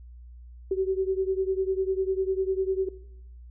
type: beating tone pair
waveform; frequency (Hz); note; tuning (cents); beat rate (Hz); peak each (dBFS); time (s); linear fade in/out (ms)
sine; 378 / 388; F#4 / G4; +37 / -18; 10; -25 / -28; 0.71-2.89; 5
effects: noise-tail reverb RT60 0.8 s tail -18 dB re dry + added 60 Hz sine -43 dBFS peak until 3.5 s